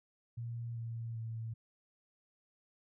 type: tone with pitch steps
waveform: sine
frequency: 117.4 / 115.25 / 113.14 Hz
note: A#2 / A#2 / A2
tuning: +13 / -19 / +49 cents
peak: -38 dBFS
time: 0.37-1.54 s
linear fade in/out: 10 ms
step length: 390 ms
effects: none